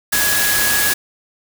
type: tone in noise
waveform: sine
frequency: 1672 Hz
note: G#6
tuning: 11 cents sharp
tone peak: -19 dBFS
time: 0.12-0.94 s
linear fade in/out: 10 ms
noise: white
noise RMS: -17 dBFS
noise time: 0.12-0.94 s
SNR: -5 dB
effects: none